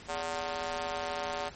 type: tone with high-pass filter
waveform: square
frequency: 82.41 Hz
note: E2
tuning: in tune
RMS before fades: -35 dBFS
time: 0.08-1.5 s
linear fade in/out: 20 ms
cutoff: 650 Hz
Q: 1.8
effects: pink hiss -50 dBFS RMS until 1.55 s + MP3 32 kbps